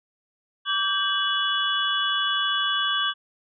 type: tone cluster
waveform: sine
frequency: 1156 / 1577 / 2960 / 3392 Hz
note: D6 / G6 / F#7 / G#7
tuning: -28 / +10 / 0 / +36 cents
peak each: -27 dBFS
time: 0.65-3.14 s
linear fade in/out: 50 ms
effects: none